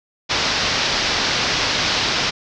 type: low-pass noise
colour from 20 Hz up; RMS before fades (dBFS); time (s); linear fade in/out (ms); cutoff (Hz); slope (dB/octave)
white; -20; 0.29-2.31; 20; 5600; 48
effects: none